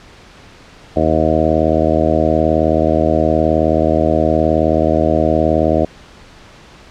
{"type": "harmonic tone", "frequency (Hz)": 79, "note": "D#2", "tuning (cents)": 27, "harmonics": [1, 2, 3, 4, 5, 6, 7, 8, 9], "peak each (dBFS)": [-20, -22, -20, -18, -22, -22, -19, -17, -22], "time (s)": [0.96, 5.85], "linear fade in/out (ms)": 5, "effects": ["pink hiss -41 dBFS RMS until 6.9 s", "low-pass 5000 Hz 12 dB/octave"]}